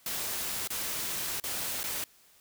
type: noise with dropouts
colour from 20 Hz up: white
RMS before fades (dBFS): -34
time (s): 0.06-2.04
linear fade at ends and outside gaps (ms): 2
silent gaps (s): 0.675-0.703 / 1.4-1.438 / 1.832-1.839
effects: white hiss -61 dBFS RMS until 2.4 s